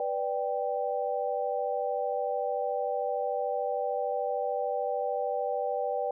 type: chord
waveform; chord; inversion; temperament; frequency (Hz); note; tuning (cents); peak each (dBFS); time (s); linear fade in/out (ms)
sine; G major; first; equal; 493.9 / 587.3 / 784; B4 / D5 / G5; 0 / 0 / 0; -32; 0-6.11; 2
effects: none